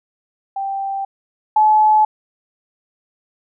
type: tone pair in turn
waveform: sine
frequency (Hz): 784 / 858.1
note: G5 / A5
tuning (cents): 0 / -44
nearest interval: major second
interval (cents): 156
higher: second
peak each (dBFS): -20 / -9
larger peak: second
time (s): 0.56-1.05 / 1.56-2.05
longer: neither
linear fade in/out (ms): 5
effects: none